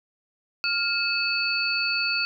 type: tone cluster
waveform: sine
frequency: 1398 / 2594 / 4480 Hz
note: F6 / E7 / C#8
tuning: +1 / -28 / +18 cents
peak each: -29 / -26 / -26 dBFS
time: 0.64-2.25 s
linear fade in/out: 0 ms
effects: none